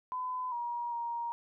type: tone with pitch steps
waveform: sine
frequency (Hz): 1010 / 952 / 940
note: B5 / A#5 / A#5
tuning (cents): +39 / +36 / +14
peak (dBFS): -33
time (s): 0.12-1.32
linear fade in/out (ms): 0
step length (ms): 400
effects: none